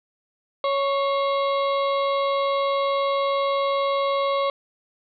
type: harmonic tone with a mistuned harmonic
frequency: 554.4 Hz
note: C#5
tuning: in tune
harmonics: 1 / 2 / 4 / 5 / 6 / 7 / 8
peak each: -22 / -24 / -35 / -43 / -38 / -36 / -45 dBFS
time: 0.64-4.5 s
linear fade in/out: 2 ms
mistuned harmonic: 4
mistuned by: -59 cents
effects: none